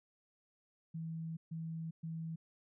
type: tone bursts at uneven times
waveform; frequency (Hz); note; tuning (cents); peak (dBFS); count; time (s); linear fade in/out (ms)
sine; 162.7; E3; -22; -39; 3; 0.94-1.37 / 1.51-1.91 / 2.03-2.36; 10
effects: none